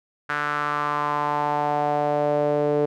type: tone with band-pass filter sweep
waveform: sawtooth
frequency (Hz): 147.3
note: D3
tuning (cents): +6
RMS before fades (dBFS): -23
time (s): 0.29-2.86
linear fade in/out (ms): 10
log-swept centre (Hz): 1500 to 470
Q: 3.8
effects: none